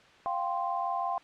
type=chord; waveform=sine; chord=F suspended second; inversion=none; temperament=equal; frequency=698.5 / 784 / 1046.5 Hz; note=F5 / G5 / C6; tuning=0 / 0 / 0 cents; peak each=-33 dBFS; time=0.26-1.18 s; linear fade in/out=0 ms; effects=white hiss -56 dBFS RMS until 1.23 s + low-pass 3000 Hz 12 dB/octave